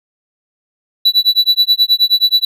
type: tone with tremolo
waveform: triangle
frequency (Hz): 3951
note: B7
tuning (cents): 0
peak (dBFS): -4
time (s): 1.05-2.45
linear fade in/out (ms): 5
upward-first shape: sine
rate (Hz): 9.4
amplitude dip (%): 100
effects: none